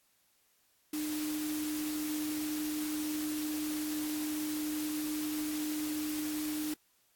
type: tone in noise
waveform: sine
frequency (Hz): 303.9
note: D#4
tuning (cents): -41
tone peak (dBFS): -33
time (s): 0.93-6.74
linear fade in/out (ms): 5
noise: white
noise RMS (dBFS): -42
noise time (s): 0.93-6.74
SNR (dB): +6
effects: white hiss -71 dBFS RMS until 7.15 s + AAC 64 kbps